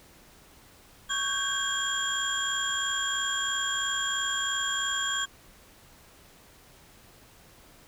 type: tone cluster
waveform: sine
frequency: 1115 / 1558 / 1621 / 3260 / 7180 Hz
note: C#6 / G6 / G#6 / G#7 / A8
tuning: +10 / -11 / -42 / -33 / +34 cents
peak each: -34 / -32 / -35 / -30 / -33 dBFS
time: 1.09-5.26 s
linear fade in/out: 20 ms
effects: tanh soft clip ceiling -19 dBFS + pink hiss -55 dBFS RMS until 7.87 s